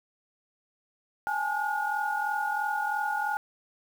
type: tone cluster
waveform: sine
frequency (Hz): 819 / 862 / 1440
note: G#5 / A5 / F#6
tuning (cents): -24 / -36 / -47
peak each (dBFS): -31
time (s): 1.27-3.37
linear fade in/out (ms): 0
effects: 8-bit